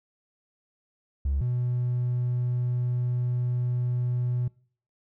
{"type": "tone pair in turn", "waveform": "triangle", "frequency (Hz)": [69.3, 123.13], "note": ["C#2", "B2"], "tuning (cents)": [0, -5], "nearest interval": "minor seventh", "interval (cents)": 995, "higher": "second", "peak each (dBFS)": [-20, -21], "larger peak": "first", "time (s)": [[1.25, 1.41], [1.41, 4.48]], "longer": "second", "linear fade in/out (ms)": 5, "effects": ["noise-tail reverb RT60 0.5 s tail -26 dB re dry", "tanh soft clip ceiling -19 dBFS"]}